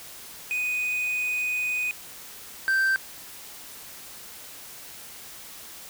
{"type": "tone pair in turn", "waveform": "triangle", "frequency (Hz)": [2489, 1562.5], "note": ["D#7", "G6"], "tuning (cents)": [0, -6], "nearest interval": "minor sixth", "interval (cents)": 806, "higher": "first", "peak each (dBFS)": [-23, -18], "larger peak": "second", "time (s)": [[0.51, 1.91], [2.68, 2.96]], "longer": "first", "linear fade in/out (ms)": 0, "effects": ["white hiss -43 dBFS RMS until 5.89 s"]}